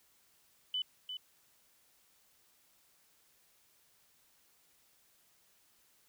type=tone with echo; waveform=sine; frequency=3000 Hz; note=F#7; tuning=23 cents sharp; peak=-32 dBFS; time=0.74-0.82 s; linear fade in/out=2 ms; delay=350 ms; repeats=1; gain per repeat=-7 dB; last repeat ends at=1.17 s; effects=white hiss -69 dBFS RMS until 6.08 s